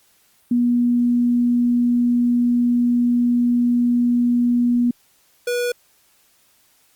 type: tone pair in turn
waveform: sine / square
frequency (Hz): 241.6 / 485.9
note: B3 / B4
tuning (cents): -38 / -28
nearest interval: octave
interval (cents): 1210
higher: second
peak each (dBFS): -14 / -20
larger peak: first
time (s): 0.51-4.91 / 5.47-5.72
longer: first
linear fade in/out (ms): 5
effects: white hiss -58 dBFS RMS until 6.95 s + Opus 48 kbps